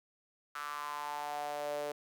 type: tone with high-pass filter sweep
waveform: sawtooth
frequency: 146.83 Hz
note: D3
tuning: in tune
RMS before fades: -39 dBFS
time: 0.55-1.92 s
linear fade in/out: 5 ms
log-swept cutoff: 1300 to 510 Hz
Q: 5.6
effects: none